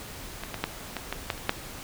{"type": "clicks", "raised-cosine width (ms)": 0.3, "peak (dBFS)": [-18, -16, -9, -15, -13, -10, -26, -6], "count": 8, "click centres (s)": [0.436, 0.543, 0.64, 0.967, 1.126, 1.302, 1.378, 1.494], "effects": ["pink hiss -41 dBFS RMS until 1.83 s"]}